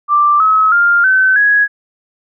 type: tone with pitch steps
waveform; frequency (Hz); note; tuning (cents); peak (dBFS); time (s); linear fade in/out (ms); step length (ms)
sine; 1178 / 1284.6 / 1400.9 / 1527.7 / 1665.9; D6 / E6 / F6 / G6 / G#6; +5 / -45 / +5 / -45 / +5; -7; 0.08-1.68; 50; 320
effects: none